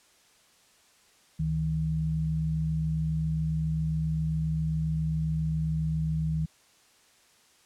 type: tone pair together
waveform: sine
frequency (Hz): 70.2 / 157.59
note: C#2 / D#3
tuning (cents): +22 / +22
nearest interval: octave + major second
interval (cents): 1400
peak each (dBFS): -33 / -26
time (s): 1.39-6.46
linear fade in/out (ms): 10
effects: white hiss -61 dBFS RMS until 7.65 s + low-pass 9000 Hz 12 dB/octave